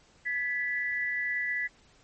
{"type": "tone pair together", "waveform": "sine", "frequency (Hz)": [1700, 1973], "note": ["G#6", "B6"], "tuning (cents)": [40, -2], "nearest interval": "minor third", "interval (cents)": 258, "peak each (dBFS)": [-34, -29], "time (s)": [0.25, 1.68], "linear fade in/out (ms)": 20, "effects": ["pink hiss -61 dBFS RMS until 2.03 s", "MP3 32 kbps"]}